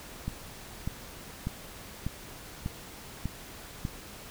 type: click train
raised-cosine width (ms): 5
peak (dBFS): -19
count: 7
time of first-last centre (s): 0.28-3.851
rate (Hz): 1.68
effects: pink hiss -46 dBFS RMS until 4.3 s